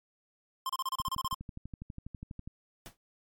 square tone bursts, 1053 Hz, C6, 11 cents sharp, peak -31 dBFS, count 11, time 0.66-1.344 s, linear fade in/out 2 ms, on 34 ms, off 31 ms
click train, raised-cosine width 5 ms, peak -29 dBFS, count 19, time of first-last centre 1-2.475 s, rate 12.2 Hz
pink noise with exponential decay, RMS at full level -42 dBFS, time 2.86-2.97 s, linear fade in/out 0 ms, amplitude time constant 23 ms
effects MP3 96 kbps

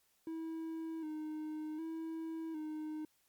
triangle tone with vibrato, 316.3 Hz, D#4, 29 cents sharp, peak -37 dBFS, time 0.27-3.05 s, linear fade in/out 2 ms, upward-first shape square, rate 0.66 Hz, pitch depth 43 cents each way, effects white hiss -74 dBFS RMS until 3.28 s + MP3 96 kbps

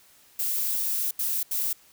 violet noise bursts at uneven times, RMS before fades -27 dBFS, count 3, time 0.39-1.11 / 1.19-1.43 / 1.51-1.73 s, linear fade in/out 5 ms, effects white hiss -57 dBFS RMS until 1.92 s

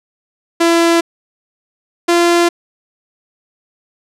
sawtooth tone pair in turn, 336.4 / 344.1 Hz, E4 / F4, +35 / -26 cents, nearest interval unison, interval 39 cents, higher second, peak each -5 dBFS, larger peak neither, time 0.6-1.01 / 2.08-2.49 s, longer neither, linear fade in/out 10 ms, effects low-pass 10000 Hz 12 dB/octave

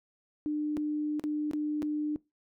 sine tone with dropouts, 300 Hz, D4, 37 cents sharp, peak -28 dBFS, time 0.46-2.16 s, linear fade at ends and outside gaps 0 ms, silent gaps 0.769-0.775 / 1.196-1.239 / 1.512-1.534 / 1.821-1.828 s, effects noise-tail reverb RT60 0.2 s tail -21 dB re dry

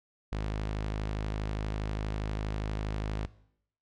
sawtooth tone, 52.4 Hz, G#1, 16 cents sharp, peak -27 dBFS, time 0.32-3.26 s, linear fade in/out 5 ms, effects noise-tail reverb RT60 0.7 s tail -19 dB re dry + low-pass 5000 Hz 12 dB/octave

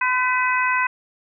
harmonic tone with a mistuned harmonic, 507 Hz, B4, 45 cents sharp, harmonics 2 / 3 / 4 / 5, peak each -21 / -23 / -24 / -25 dBFS, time 0.01-0.87 s, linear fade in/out 5 ms, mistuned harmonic 4, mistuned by -34 cents, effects none

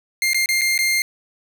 sawtooth tone with dropouts, 2110 Hz, C7, 14 cents sharp, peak -13 dBFS, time 0.22-1.02 s, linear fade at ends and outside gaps 1 ms, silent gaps 0.333-0.345 / 0.459-0.489 / 0.611-0.616 / 0.778-0.789 s, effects none

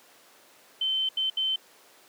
sine tone bursts at uneven times, 3082 Hz, G7, 30 cents flat, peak -24 dBFS, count 3, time 0.81-1.09 / 1.17-1.3 / 1.37-1.56 s, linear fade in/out 5 ms, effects pink hiss -55 dBFS RMS until 2.08 s + high-pass 400 Hz 12 dB/octave

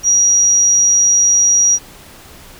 sine tone, 5750 Hz, F8, 50 cents sharp, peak -8 dBFS, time 0.03-1.79 s, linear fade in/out 50 ms, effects pink hiss -39 dBFS RMS until 2.59 s

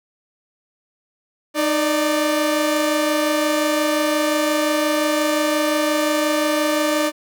sawtooth tone pair together, 307.2 / 588.7 Hz, D#4 / D5, -22 / +4 cents, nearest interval major seventh, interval 1126 cents, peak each -16 dBFS, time 1.54-7.12 s, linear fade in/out 50 ms, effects none

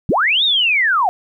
sine linear two-way sweep, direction up then down, 100.8 to 3800 to 684 Hz, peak -12 dBFS, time 0.09-1.09 s, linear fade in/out 0 ms, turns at 0.44 s, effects 9-bit

